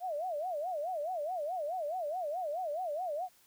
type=tone with vibrato; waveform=sine; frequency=659.3 Hz; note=E5; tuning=in tune; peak=-33 dBFS; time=0-3.29 s; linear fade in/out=50 ms; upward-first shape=sine; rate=4.7 Hz; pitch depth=230 cents each way; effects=white hiss -65 dBFS RMS until 3.46 s